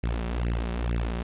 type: tone with flanger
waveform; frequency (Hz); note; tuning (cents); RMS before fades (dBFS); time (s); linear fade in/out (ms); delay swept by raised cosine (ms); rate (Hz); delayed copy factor
sawtooth; 58.4; A#1; +4; -28; 0.03-1.23; 10; 0.42 to 5.32; 2.2; +1
effects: resampled to 8000 Hz + 9-bit